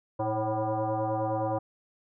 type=tone with frequency modulation; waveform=sine; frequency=113.8 Hz; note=A#2; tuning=41 cents flat; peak=-26 dBFS; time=0.19-1.59 s; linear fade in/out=10 ms; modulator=218 Hz; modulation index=3.9; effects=none